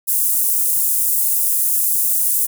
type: high-pass noise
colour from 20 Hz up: pink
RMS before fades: -17 dBFS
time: 0.07-2.47 s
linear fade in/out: 20 ms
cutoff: 9500 Hz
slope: 24 dB/octave
effects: none